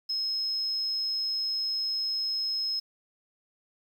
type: tone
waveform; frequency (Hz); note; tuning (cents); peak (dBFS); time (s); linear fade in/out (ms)
sine; 5160; E8; -38; -27; 0.09-2.8; 10
effects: 9-bit